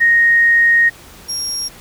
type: tone pair in turn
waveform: sine / 35% pulse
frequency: 1864.7 / 5588 Hz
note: A#6 / F8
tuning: 0 / 0 cents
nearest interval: octave + perfect fifth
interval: 1900 cents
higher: second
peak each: -8 / -17 dBFS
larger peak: first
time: 0-0.9 / 1.28-1.69 s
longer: first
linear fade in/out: 20 ms
effects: pink hiss -40 dBFS RMS until 1.8 s